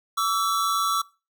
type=tone pair together; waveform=square; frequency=1141.7 / 1324 Hz; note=D6 / E6; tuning=-49 / +7 cents; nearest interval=minor third; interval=256 cents; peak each=-25 dBFS; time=0.17-1.02 s; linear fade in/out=10 ms; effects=noise-tail reverb RT60 0.3 s tail -21 dB re dry